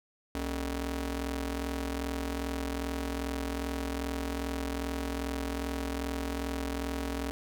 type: ring-modulated tone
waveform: sawtooth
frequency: 171.5 Hz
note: F3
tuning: 31 cents flat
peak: -25 dBFS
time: 0.35-7.31 s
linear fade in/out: 0 ms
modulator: 107 Hz
effects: none